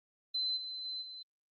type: tone with level steps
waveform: sine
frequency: 4057 Hz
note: B7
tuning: 46 cents sharp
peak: -31 / -39 / -37 / -44 dBFS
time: 0.34-1.23 s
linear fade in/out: 10 ms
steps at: 0.56 / 0.84 / 1.01 s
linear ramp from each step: 20 ms
effects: Opus 32 kbps